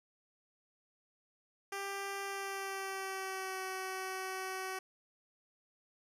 10% pulse tone with pitch glide, 395.4 to 377.5 Hz, G4 to F#4, +15 to +35 cents, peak -30 dBFS, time 1.72-4.79 s, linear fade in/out 5 ms, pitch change -80 cents, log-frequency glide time 2.24-3.61 s, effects resampled to 32000 Hz

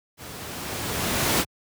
pink noise with level ramp, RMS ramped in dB -40 to -19 dBFS, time 0.17-1.45 s, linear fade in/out 50 ms, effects high-pass 80 Hz 12 dB/octave

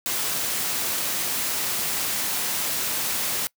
white noise, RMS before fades -26 dBFS, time 0.06-3.47 s, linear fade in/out 0 ms, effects noise-tail reverb RT60 0.1 s tail -24 dB re dry + high-pass 100 Hz 12 dB/octave

